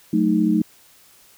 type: chord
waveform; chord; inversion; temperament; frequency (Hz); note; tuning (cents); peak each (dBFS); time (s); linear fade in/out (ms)
sine; D# diminished; first; equal; 185 / 220 / 311.1; F#3 / A3 / D#4; 0 / 0 / 0; -21 / -19 / -19; 0.13-0.62; 5
effects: white hiss -52 dBFS RMS until 1.37 s